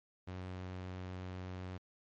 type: tone with vibrato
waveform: sawtooth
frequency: 92 Hz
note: F#2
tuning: 9 cents flat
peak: -38 dBFS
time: 0.27-1.78 s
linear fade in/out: 10 ms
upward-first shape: sine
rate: 12 Hz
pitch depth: 10 cents each way
effects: low-pass 4000 Hz 12 dB/octave + MP3 48 kbps